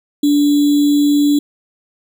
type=tone with sample-and-hold; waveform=sine; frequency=290.5 Hz; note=D4; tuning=19 cents flat; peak=-9 dBFS; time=0.23-1.39 s; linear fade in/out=5 ms; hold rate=3675 Hz; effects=none